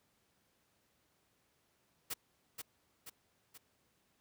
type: noise with echo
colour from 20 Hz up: white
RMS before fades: -39 dBFS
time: 2.1-2.14 s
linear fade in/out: 10 ms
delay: 480 ms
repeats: 3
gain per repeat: -5 dB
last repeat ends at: 3.58 s
effects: pink hiss -75 dBFS RMS until 4.2 s + high-pass 80 Hz 12 dB/octave